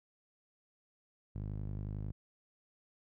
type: tone with band-pass filter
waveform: sawtooth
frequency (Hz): 51.1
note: G#1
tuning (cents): -27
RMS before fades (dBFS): -40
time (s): 1.35-2.12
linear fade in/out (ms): 5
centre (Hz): 120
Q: 1.2
effects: none